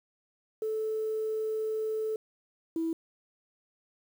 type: tone pair in turn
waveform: sine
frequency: 436.8 / 327.2 Hz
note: A4 / E4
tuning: -13 / -13 cents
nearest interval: perfect fourth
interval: 500 cents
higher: first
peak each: -28 / -27 dBFS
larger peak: second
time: 0.62-2.16 / 2.76-2.93 s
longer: first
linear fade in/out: 2 ms
effects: tanh soft clip ceiling -23 dBFS + 9-bit